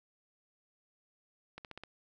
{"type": "accelerating click train", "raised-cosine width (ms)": 0.3, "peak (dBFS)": -29, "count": 5, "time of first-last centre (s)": [1.58, 1.836], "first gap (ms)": 68, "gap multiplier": 0.96, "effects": []}